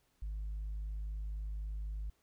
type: tone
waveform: sine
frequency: 51.9 Hz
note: G#1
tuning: in tune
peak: -35 dBFS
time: 0.22-2.1 s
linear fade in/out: 5 ms
effects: tanh soft clip ceiling -35 dBFS + pink hiss -75 dBFS RMS until 2.22 s